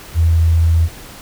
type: tone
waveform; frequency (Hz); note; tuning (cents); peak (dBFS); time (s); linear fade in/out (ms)
sine; 82.41; E2; 0; -9; 0.14-0.89; 50
effects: pink hiss -36 dBFS RMS until 1.21 s